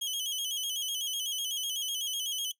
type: tone with vibrato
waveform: sawtooth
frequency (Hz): 3136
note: G7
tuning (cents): 0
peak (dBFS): -28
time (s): 0.01-2.52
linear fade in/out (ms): 10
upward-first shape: square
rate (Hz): 8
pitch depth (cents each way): 67
effects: noise-tail reverb RT60 0.1 s tail -19 dB re dry